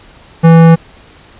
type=tone with tanh clipping; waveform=sine; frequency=164.81 Hz; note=E3; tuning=in tune; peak=-3 dBFS; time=0.43-0.76 s; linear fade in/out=20 ms; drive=18 dB; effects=pink hiss -40 dBFS RMS until 1.39 s + resampled to 8000 Hz